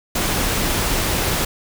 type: noise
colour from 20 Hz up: pink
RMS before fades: -20 dBFS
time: 0.15-1.45 s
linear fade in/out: 5 ms
effects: none